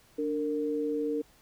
sine tone pair together, 293.7 / 459.3 Hz, D4 / A#4, 0 / -26 cents, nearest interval minor sixth, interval 774 cents, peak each -31 / -30 dBFS, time 0.18-1.22 s, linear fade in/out 10 ms, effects pink hiss -61 dBFS RMS until 1.41 s

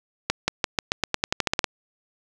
accelerating click train, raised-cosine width 0.2 ms, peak -3 dBFS, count 14, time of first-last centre 0.3-1.642 s, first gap 180 ms, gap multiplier 0.9, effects none

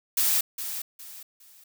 blue noise with echo, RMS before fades -23 dBFS, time 0.17-0.41 s, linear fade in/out 5 ms, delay 410 ms, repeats 3, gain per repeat -10 dB, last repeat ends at 1.64 s, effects none

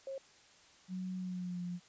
sine tone, 539 Hz, C#5, 49 cents flat, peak -39 dBFS, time 0.07-0.18 s, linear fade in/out 2 ms
sine tone with pitch glide, 184.9 to 176.65 Hz, F#3 to F3, -1 to +20 cents, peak -37 dBFS, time 0.88-1.8 s, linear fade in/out 50 ms, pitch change -79 cents, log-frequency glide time 1.17-1.62 s
effects white hiss -62 dBFS RMS until 1.88 s + resampled to 16000 Hz

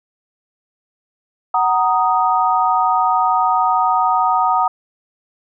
sine chord, D# minor, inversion first, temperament just, 746.7 / 933.4 / 1244.5 Hz, F#5 / A#5 / D#6, +16 / +2 / 0 cents, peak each -17 dBFS, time 1.54-4.68 s, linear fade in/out 5 ms, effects none

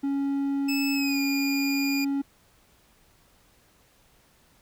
triangle tone, 277.9 Hz, C#4, 4 cents sharp, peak -22 dBFS, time 0.03-2.22 s, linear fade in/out 10 ms
25% pulse tone with pitch glide, 2611 to 2422 Hz, E7 to D#7, -17 to -47 cents, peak -25 dBFS, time 0.68-2.05 s, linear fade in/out 10 ms, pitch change -130 cents, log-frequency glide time 0.93-1.2 s
effects pink hiss -61 dBFS RMS until 4.61 s

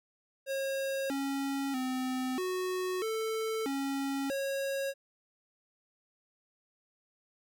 square tone with pitch steps, 542 / 275.3 / 257.1 / 368.5 / 442.5 / 274.8 / 548 Hz, C#5 / C#4 / C4 / F#4 / A4 / C#4 / C#5, -39 / -12 / -30 / -7 / +10 / -15 / -20 cents, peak -32 dBFS, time 0.46-4.94 s, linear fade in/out 50 ms, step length 640 ms, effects none

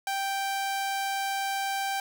sawtooth tone, 784 Hz, G5, in tune, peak -24 dBFS, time 0.07-2 s, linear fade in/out 2 ms, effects 10-bit

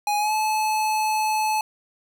square tone with pitch glide, 830.6 to 862.9 Hz, G#5 to A5, 0 to -34 cents, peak -21 dBFS, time 0.07-1.61 s, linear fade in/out 2 ms, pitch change +66 cents, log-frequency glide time 0.18-0.33 s, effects none

